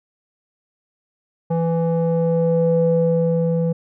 square tone with low-pass filter sweep, 166.2 Hz, E3, 15 cents sharp, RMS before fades -18 dBFS, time 1.5-3.73 s, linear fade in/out 10 ms, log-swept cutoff 680 to 410 Hz, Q 4.6, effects none

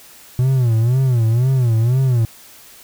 triangle tone with vibrato, 122 Hz, B2, 21 cents flat, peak -10 dBFS, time 0.39-2.25 s, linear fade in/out 0 ms, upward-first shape sine, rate 2 Hz, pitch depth 160 cents each way, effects white hiss -43 dBFS RMS until 2.83 s

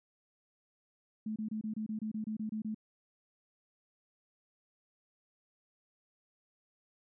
sine tone bursts, 216.5 Hz, A3, 28 cents flat, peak -34 dBFS, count 12, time 1.26-2.746 s, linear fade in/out 5 ms, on 100 ms, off 26 ms, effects none

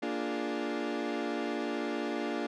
30% pulse chord, Bb dominant seventh, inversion none, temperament equal, 233.1 / 293.7 / 349.2 / 415.3 Hz, Bb3 / D4 / F4 / Ab4, 0 / 0 / 0 / 0 cents, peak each -35 / -33 / -35 / -37 dBFS, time 0.02-2.47 s, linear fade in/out 10 ms, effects low-pass 4000 Hz 12 dB/octave

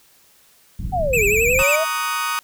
pink low-pass noise, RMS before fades -26 dBFS, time 0.79-1.63 s, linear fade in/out 10 ms, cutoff 190 Hz, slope 24 dB/octave
sine exponential two-way sweep, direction down then up, 780 to 397.8 to 657 Hz, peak -18 dBFS, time 0.92-1.85 s, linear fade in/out 20 ms, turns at 1.25 s
square tone with vibrato, 2475 Hz, D#7, 10 cents flat, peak -17 dBFS, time 1.13-1.76 s, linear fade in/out 5 ms, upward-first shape triangle, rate 11 Hz, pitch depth 140 cents each way
sawtooth chord, D# minor seventh, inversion second, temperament just, 933.4 / 1120.1 / 1244.5 / 1493.4 Hz, A#5 / C#6 / D#6 / F#6, +2 / +18 / 0 / +16 cents, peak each -25 / -25 / -19 / -25 dBFS, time 1.59-2.39 s, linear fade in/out 0 ms
effects white hiss -54 dBFS RMS until 2.43 s

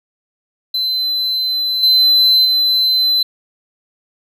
triangle tone with level steps, 4051 Hz, B7, 43 cents sharp, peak -14 / -7 / -10 dBFS, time 0.74-3.23 s, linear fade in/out 5 ms, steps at 1.83 / 2.45 s, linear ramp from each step 2 ms, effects none

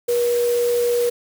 sine tone in noise, 480 Hz, B4, 49 cents flat, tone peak -16 dBFS, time 0.08-1.1 s, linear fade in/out 10 ms, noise white, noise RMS -32 dBFS, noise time 0.08-1.1 s, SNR +13 dB, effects none

